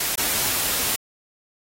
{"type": "noise with dropouts", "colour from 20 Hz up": "white", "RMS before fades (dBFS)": -23, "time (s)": [0, 0.96], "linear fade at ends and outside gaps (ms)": 5, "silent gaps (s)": [0.156, 0.176], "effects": ["AAC 48 kbps"]}